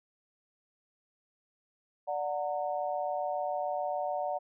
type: chord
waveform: sine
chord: D augmented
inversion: none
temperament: just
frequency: 587.3 / 734.2 / 917.7 Hz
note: D5 / F#5 / A#5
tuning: 0 / -14 / -27 cents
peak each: -34 / -33 / -39 dBFS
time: 2.07-4.39 s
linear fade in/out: 20 ms
effects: none